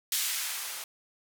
violet noise with band-pass filter sweep, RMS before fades -33 dBFS, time 0.12-0.84 s, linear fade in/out 2 ms, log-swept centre 2500 to 620 Hz, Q 0.76, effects none

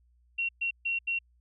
sine tone bursts at uneven times, 2737 Hz, F7, 36 cents flat, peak -27 dBFS, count 4, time 0.38-0.49 / 0.61-0.71 / 0.85-0.99 / 1.07-1.19 s, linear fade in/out 10 ms, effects added 60 Hz sine -62 dBFS peak until 1.4 s

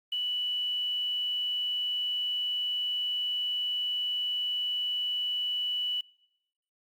sine tone with quantisation, 2960 Hz, F#7, in tune, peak -28 dBFS, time 0.12-6.01 s, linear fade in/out 5 ms, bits 9, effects noise-tail reverb RT60 0.9 s tail -25 dB re dry + Opus 48 kbps

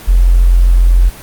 sine tone, 43.74 Hz, F1, 3 cents sharp, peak -4 dBFS, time 0.07-1.1 s, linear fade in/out 20 ms, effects pink hiss -32 dBFS RMS until 1.22 s + Opus 24 kbps

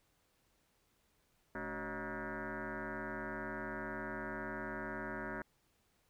sine tone with frequency modulation, 617 Hz, D#5, 15 cents flat, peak -39 dBFS, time 1.55-5.42 s, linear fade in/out 2 ms, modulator 166 Hz, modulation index 6.9, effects pink hiss -75 dBFS RMS until 6.09 s

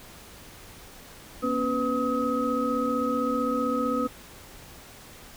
sine tone cluster, 239.9 / 275.5 / 499.2 / 1269 Hz, A#3 / C#4 / B4 / D#6, +50 / -11 / +19 / +34 cents, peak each -29 dBFS, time 1.42-4.08 s, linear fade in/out 20 ms, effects pink hiss -47 dBFS RMS until 5.36 s

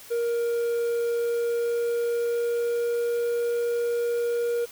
triangle tone with pitch glide, 470 to 473.8 Hz, A#4 to A#4, +14 to +28 cents, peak -21 dBFS, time 0.1-4.66 s, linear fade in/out 20 ms, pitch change +14 cents, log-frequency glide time 1.05-3.41 s, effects white hiss -46 dBFS RMS until 4.71 s

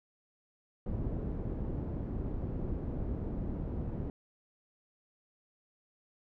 pink low-pass noise, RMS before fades -36 dBFS, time 0.86-4.1 s, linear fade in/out 2 ms, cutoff 350 Hz, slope 12 dB/octave, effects none

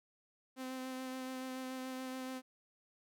sawtooth tone with vibrato, 259 Hz, C4, 17 cents flat, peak -37 dBFS, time 0.56-2.42 s, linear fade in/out 50 ms, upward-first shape sine, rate 7 Hz, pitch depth 14 cents each way, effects none

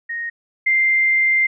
sine tone pair in turn, 1864.7 / 2093 Hz, A#6 / C7, 0 / 0 cents, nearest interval major second, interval 200 cents, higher second, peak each -23 / -13 dBFS, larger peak second, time 0.09-0.3 / 0.66-1.47 s, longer second, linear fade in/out 10 ms, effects none

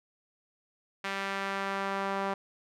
sawtooth tone with band-pass filter sweep, 196 Hz, G3, in tune, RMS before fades -33 dBFS, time 1.04-2.34 s, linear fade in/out 5 ms, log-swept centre 2000 to 950 Hz, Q 1.1, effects none

